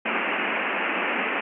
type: band-pass noise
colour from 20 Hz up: white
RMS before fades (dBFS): -26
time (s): 0.05-1.41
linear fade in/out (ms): 10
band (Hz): 190 to 2800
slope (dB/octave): 96
effects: none